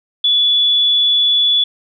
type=tone; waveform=sine; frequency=3432 Hz; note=A7; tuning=44 cents flat; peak=-10 dBFS; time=0.24-1.64 s; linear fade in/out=5 ms; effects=none